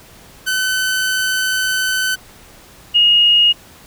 sawtooth / sine tone pair in turn, 1518 / 2866 Hz, F#6 / F7, +44 / +44 cents, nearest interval major seventh, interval 1100 cents, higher second, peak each -12 / -8 dBFS, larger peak second, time 0.46-2.16 / 2.94-3.53 s, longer first, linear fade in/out 20 ms, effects pink hiss -43 dBFS RMS until 3.86 s

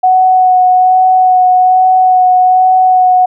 sine tone with vibrato, 740 Hz, F#5, in tune, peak -4 dBFS, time 0.03-3.26 s, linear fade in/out 10 ms, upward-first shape sine, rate 1.2 Hz, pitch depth 13 cents each way, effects none

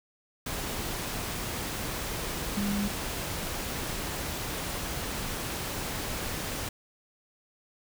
sine tone in noise, 202.8 Hz, G#3, 41 cents flat, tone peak -27 dBFS, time 2.57-2.88 s, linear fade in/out 5 ms, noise pink, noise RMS -34 dBFS, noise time 0.46-6.69 s, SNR +4 dB, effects none

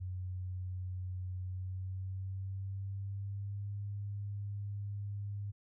sine tone with pitch glide, 91.9 to 101.38 Hz, F#2 to G#2, -11 to -41 cents, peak -37 dBFS, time 0-5.52 s, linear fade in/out 20 ms, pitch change +170 cents, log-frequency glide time 1.4-3.72 s, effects none

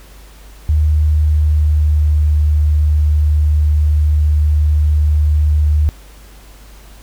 sine tone with pitch glide, 76.3 to 75.38 Hz, D#2 to D2, -33 to +46 cents, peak -9 dBFS, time 0.69-5.89 s, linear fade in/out 0 ms, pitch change -21 cents, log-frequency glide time 1.13-2.29 s, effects added 50 Hz sine -37 dBFS peak until 7.02 s + pink hiss -44 dBFS RMS until 7.02 s

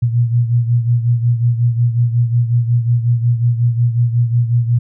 sine beating tone pair, 118.1 / 123.6 Hz, A#2 / B2, +23 / +2 cents, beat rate 5.5 Hz, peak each -12 / -18 dBFS, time 0.02-4.79 s, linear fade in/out 10 ms, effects none

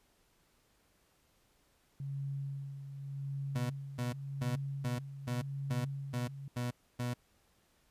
sine tone with tremolo, 138.59 Hz, C#3, in tune, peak -35 dBFS, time 2-6.48 s, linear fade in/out 2 ms, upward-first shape sine, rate 0.87 Hz, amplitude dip 60%
30% pulse tone bursts, 122.3 Hz, B2, 16 cents flat, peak -31 dBFS, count 9, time 3.55-7.14 s, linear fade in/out 10 ms, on 150 ms, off 280 ms
effects pink hiss -71 dBFS RMS until 7.9 s + resampled to 32000 Hz

